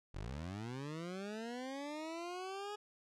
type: linear sweep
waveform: 20% pulse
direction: up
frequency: 41.2 to 420 Hz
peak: -37 dBFS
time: 0.14-2.76 s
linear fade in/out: 10 ms
effects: low-pass 7000 Hz 12 dB/octave